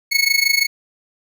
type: tone with amplitude modulation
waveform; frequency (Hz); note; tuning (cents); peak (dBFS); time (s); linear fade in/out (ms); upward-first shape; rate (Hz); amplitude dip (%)
25% pulse; 2200; C#7; -14; -7; 0.11-0.67; 20; sine; 25.9; 85
effects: none